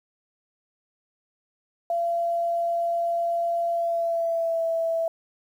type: tone with pitch glide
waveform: sine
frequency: 682 to 659.9 Hz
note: F5 to E5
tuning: -41 to +2 cents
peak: -22 dBFS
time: 1.9-5.08 s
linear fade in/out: 2 ms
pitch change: -57 cents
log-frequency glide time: 3.7-4.63 s
effects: 9-bit